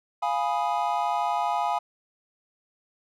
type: chord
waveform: triangle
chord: F half-diminished seventh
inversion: none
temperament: equal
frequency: 698.5 / 830.6 / 987.8 / 1244.5 Hz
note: F5 / Ab5 / Cb6 / Eb6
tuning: 0 / 0 / 0 / 0 cents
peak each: -27 / -25 / -28 / -31 dBFS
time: 0.22-1.79 s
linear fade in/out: 10 ms
effects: none